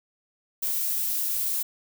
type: noise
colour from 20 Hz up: violet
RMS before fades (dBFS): -27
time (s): 0.62-1.63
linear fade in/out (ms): 10
effects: none